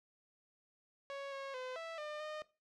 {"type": "tone with pitch steps", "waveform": "sawtooth", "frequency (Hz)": [555, 547, 510, 658, 602, 612], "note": ["C#5", "C#5", "C5", "E5", "D5", "D#5"], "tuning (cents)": [2, -23, -44, -3, 43, -29], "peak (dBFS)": -38, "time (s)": [1.1, 2.42], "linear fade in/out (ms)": 0, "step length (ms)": 220, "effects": ["noise-tail reverb RT60 0.3 s tail -18 dB re dry", "low-pass 4000 Hz 12 dB/octave"]}